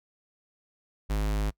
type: tone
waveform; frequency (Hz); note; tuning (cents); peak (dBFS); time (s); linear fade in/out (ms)
square; 51.91; G#1; 0; -26; 1.09-1.51; 20
effects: noise-tail reverb RT60 0.1 s tail -23 dB re dry